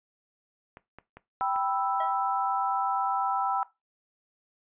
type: clicks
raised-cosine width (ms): 0.5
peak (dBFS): -30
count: 4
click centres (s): 0.771 / 0.986 / 1.17 / 1.561
type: chord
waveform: sine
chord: E minor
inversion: first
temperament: equal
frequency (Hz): 784 / 987.8 / 1318.5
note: G5 / B5 / E6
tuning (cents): 0 / 0 / 0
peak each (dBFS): -28 / -31 / -30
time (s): 1.41-3.63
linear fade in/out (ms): 0
type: tone with exponential decay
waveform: square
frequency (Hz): 646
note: E5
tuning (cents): -35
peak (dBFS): -32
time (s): 2-2.19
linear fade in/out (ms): 5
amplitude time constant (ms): 40
effects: noise-tail reverb RT60 0.2 s tail -17 dB re dry + resampled to 8000 Hz